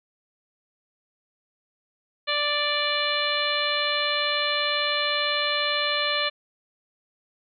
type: harmonic tone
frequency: 587.3 Hz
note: D5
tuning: in tune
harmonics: 1 / 2 / 3 / 4 / 5 / 6 / 7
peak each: -30 / -30 / -30 / -30 / -30 / -30 / -30 dBFS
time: 2.27-6.3 s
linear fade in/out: 20 ms
effects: none